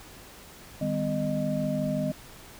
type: tone cluster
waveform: sine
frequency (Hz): 154.3 / 199.9 / 253.4 / 615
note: D#3 / G3 / B3 / D#5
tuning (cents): -14 / +34 / +45 / -20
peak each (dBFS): -31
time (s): 0.81-2.12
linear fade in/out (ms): 5
effects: pink hiss -48 dBFS RMS until 2.59 s